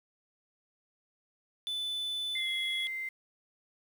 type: tone with pitch glide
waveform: triangle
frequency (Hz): 3500 to 3359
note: A7 to G#7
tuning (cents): -10 to +19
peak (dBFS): -31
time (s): 1.67-2.87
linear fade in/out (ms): 0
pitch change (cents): -71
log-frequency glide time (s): 2.36-2.48
type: tone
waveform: sine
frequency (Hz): 2082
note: C7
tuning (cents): -9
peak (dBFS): -34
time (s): 2.35-3.09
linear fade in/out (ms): 5
effects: 9-bit